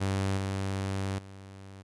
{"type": "tone with level steps", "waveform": "sawtooth", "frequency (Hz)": 97, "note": "G2", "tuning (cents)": -18, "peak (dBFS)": [-23, -26, -41], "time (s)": [0, 1.83], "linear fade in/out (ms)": 20, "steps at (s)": [0.37, 1.18], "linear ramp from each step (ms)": 10, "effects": ["resampled to 24000 Hz"]}